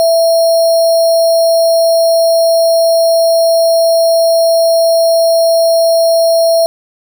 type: tone with sample-and-hold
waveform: sine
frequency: 663 Hz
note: E5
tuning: 10 cents sharp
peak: -6 dBFS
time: 0-6.66 s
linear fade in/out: 0 ms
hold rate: 4900 Hz
effects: none